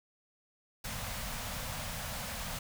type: band-stop noise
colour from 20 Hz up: pink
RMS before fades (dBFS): -39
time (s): 0.84-2.59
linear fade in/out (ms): 5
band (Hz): 240 to 510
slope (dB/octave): 48
effects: none